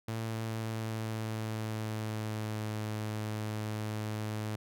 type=tone with pitch glide; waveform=sawtooth; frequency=112.1 to 107.6 Hz; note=A2 to A2; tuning=+33 to -38 cents; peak=-30 dBFS; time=0.08-4.56 s; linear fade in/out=5 ms; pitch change=-71 cents; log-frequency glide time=0.26-2.75 s; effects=none